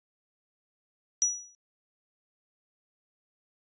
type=tone with exponential decay; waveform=sine; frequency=5850 Hz; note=F#8; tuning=21 cents flat; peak=-19 dBFS; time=1.22-1.55 s; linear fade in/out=0 ms; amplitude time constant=71 ms; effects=resampled to 16000 Hz